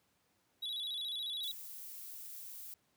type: tone with vibrato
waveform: triangle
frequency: 3637 Hz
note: A#7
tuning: 43 cents flat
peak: -36 dBFS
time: 0.62-1.52 s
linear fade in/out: 10 ms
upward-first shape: square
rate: 14 Hz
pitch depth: 100 cents each way
type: noise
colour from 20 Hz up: violet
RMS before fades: -48 dBFS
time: 1.43-2.74 s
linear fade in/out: 2 ms
effects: pink hiss -75 dBFS RMS until 2.96 s + high-pass 100 Hz 12 dB/octave